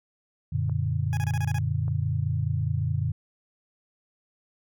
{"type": "chord", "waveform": "sine", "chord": "Gb augmented", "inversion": "none", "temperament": "equal with one note detuned", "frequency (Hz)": [92.5, 117.62, 146.83], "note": ["Gb2", "Bb2", "D3"], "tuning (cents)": [0, 16, 0], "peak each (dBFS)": -28, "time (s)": [0.52, 3.12], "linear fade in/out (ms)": 10}
{"type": "clicks", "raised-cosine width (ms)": 1, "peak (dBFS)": -31, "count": 2, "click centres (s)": [0.696, 1.881]}
{"type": "tone bursts", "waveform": "20% pulse", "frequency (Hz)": 830.6, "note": "G#5", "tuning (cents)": 0, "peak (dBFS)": -29, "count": 7, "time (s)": [1.13, 1.584], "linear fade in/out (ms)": 0, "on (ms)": 40, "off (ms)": 29}
{"effects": []}